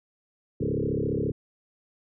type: tone with frequency modulation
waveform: sine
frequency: 277.7 Hz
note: C#4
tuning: 3 cents sharp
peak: -24 dBFS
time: 0.6-1.32 s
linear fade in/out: 10 ms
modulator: 34.6 Hz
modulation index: 5.5
effects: none